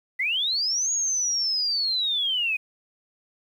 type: linear two-way sweep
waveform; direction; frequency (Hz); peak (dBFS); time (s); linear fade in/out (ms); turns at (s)
sine; up then down; 1942 to 6720 to 2457; -22; 0.19-2.57; 10; 0.92
effects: 9-bit